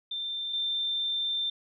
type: tone pair in turn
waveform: sine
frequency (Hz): 3576 / 3576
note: A7 / A7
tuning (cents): +27 / +27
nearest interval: unison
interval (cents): 0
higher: neither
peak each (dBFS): -31 / -27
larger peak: second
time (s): 0.11-0.53 / 0.53-1.5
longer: second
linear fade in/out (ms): 5
effects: none